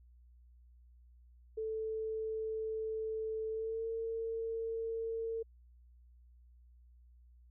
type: tone with pitch glide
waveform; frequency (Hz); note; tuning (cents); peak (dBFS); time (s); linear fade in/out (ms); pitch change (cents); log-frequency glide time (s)
sine; 440 to 452.9; A4 to A#4; 0 to -50; -35; 1.57-5.43; 10; +50; 3.5-3.86
effects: added 60 Hz sine -58 dBFS peak until 7.5 s